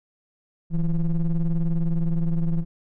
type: ring-modulated tone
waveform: triangle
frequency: 87.3 Hz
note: F2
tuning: in tune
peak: -14 dBFS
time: 0.7-2.65 s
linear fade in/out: 50 ms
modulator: 77.5 Hz
effects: none